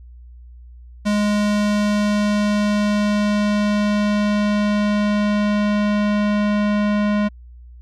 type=tone with low-pass filter sweep; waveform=square; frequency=207.7 Hz; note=G#3; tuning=in tune; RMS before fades=-18 dBFS; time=1.05-7.29 s; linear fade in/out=20 ms; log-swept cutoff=7900 to 2700 Hz; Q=0.73; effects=added 60 Hz sine -38 dBFS peak until 7.81 s